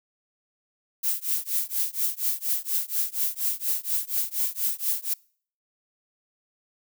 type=noise with tremolo; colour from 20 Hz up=violet; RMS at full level=-23 dBFS; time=1.03-5.14 s; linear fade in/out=10 ms; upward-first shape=triangle; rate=4.2 Hz; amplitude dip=100%; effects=noise-tail reverb RT60 0.5 s tail -25 dB re dry